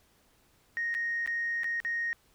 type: tone with dropouts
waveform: sine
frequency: 1864.7 Hz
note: A#6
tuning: in tune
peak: -28 dBFS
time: 0.77-2.13 s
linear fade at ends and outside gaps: 0 ms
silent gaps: 0.942-0.949 / 1.261-1.275 / 1.634-1.643 / 1.802-1.849 s
effects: tanh soft clip ceiling -24 dBFS + pink hiss -66 dBFS RMS until 2.34 s